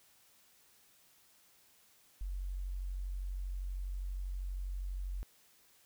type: tone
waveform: sine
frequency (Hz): 46.25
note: F#1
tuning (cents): 0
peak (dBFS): -36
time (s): 2.21-5.23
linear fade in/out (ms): 0
effects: white hiss -66 dBFS RMS until 5.85 s